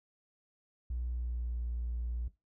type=tone with pitch glide; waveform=triangle; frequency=60.6 to 59.22 Hz; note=B1 to A#1; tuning=-32 to +28 cents; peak=-30 dBFS; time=0.9-2.28 s; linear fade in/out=5 ms; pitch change=-40 cents; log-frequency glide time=1.11-1.55 s; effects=noise-tail reverb RT60 0.2 s tail -18 dB re dry + tanh soft clip ceiling -30 dBFS